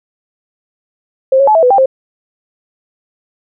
sine tone with pitch steps, 529 / 551 / 858 / 651 / 498 / 791 / 529 Hz, C5 / C#5 / A5 / E5 / B4 / G5 / C5, +19 / -11 / -44 / -22 / +14 / +15 / +19 cents, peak -5 dBFS, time 1.32-1.859 s, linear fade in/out 5 ms, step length 77 ms, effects none

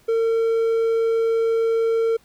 triangle tone, 454.4 Hz, A#4, 44 cents flat, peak -15 dBFS, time 0.08-2.17 s, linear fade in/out 10 ms, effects pink hiss -57 dBFS RMS until 2.24 s

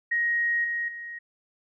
sine tone with level steps, 1881 Hz, A#6, 15 cents sharp, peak -22 / -26 / -35 dBFS, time 0.11-1.19 s, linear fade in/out 10 ms, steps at 0.64 / 0.88 s, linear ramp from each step 5 ms, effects none

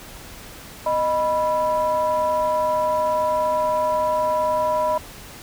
triangle ring-modulated tone, 182.1 Hz, F#3, 27 cents flat, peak -13 dBFS, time 0.86-4.98 s, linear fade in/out 5 ms, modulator 801 Hz, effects pink hiss -40 dBFS RMS until 5.42 s

